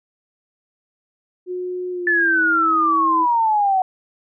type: tone with pitch glide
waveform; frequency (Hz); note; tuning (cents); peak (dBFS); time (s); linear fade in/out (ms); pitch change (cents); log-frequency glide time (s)
sine; 362.5 to 324.8; F#4 to E4; -35 to -26; -23; 1.46-3.27; 50; -191; 1.91-2.41
type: exponential sweep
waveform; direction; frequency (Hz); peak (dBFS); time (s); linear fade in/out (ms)
sine; down; 1760 to 741; -14; 2.07-3.82; 2
effects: none